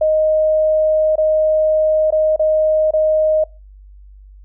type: tone with dropouts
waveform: sine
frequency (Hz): 622.3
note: D#5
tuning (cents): 0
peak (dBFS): -11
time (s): 0.01-3.44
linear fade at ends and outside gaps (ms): 5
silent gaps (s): 1.157-1.18 / 2.106-2.123 / 2.362-2.394 / 2.909-2.935
effects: noise-tail reverb RT60 0.3 s tail -24 dB re dry + added 49 Hz sine -38 dBFS peak until 4.44 s